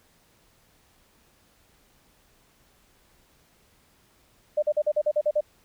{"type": "tone bursts", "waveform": "sine", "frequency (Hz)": 600, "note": "D5", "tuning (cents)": 37, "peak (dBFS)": -19, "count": 9, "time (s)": [4.57, 5.409], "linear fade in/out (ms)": 10, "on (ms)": 55, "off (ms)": 43, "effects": ["pink hiss -62 dBFS RMS until 5.64 s"]}